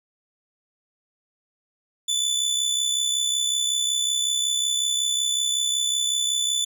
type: tone with amplitude modulation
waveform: 25% pulse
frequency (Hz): 3495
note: A7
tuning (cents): -12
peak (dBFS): -15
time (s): 2.08-6.65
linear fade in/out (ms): 10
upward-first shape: sine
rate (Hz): 65.4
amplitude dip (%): 55
effects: none